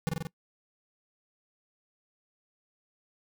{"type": "tone with echo", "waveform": "square", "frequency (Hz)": 163.2, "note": "E3", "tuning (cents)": -17, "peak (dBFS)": -26, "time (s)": [0.07, 0.09], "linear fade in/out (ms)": 0, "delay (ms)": 45, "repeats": 4, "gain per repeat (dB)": -2, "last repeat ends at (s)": 0.27, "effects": ["noise-tail reverb RT60 0.1 s tail -22 dB re dry"]}